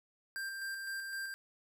square tone with tremolo, 1583 Hz, G6, 17 cents sharp, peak -38 dBFS, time 0.36-1.34 s, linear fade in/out 0 ms, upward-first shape square, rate 3.9 Hz, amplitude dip 30%, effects none

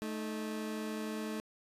30% pulse tone pair together, 217.7 / 311.3 Hz, A3 / D#4, -18 / +1 cents, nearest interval tritone, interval 619 cents, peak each -35 / -40 dBFS, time 0.02-1.4 s, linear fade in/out 0 ms, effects resampled to 32000 Hz + 12-bit

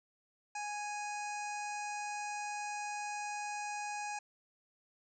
harmonic tone, 830.6 Hz, G#5, in tune, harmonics 1 / 2 / 3 / 5 / 6 / 7 / 8 / 9 / 10, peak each -39 / -48 / -45 / -58 / -56 / -55 / -51 / -54 / -60 dBFS, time 0.55-4.19 s, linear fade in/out 5 ms, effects none

